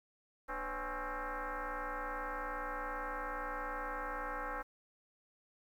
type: tone with frequency modulation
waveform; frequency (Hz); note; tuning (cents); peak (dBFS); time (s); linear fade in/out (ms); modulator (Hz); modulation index
sine; 238.6; A#3; +41; -37; 0.48-4.63; 20; 268; 5.7
effects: 11-bit